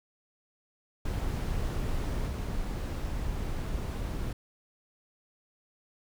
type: noise with level steps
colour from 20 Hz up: brown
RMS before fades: -31 / -33 dBFS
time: 1.05-4.33 s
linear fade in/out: 5 ms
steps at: 2.27 s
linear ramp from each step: 10 ms
effects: none